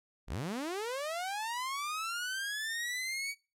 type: linear sweep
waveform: sawtooth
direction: up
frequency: 31.19 to 2276 Hz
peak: -31 dBFS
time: 0.27-3.35 s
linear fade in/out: 50 ms
effects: noise-tail reverb RT60 0.3 s tail -22 dB re dry + low-pass 12000 Hz 12 dB/octave